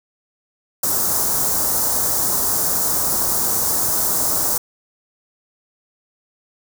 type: band-stop noise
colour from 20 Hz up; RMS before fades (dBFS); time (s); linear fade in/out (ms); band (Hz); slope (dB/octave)
white; -19; 0.83-4.58; 5; 1300 to 5600; 24
effects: none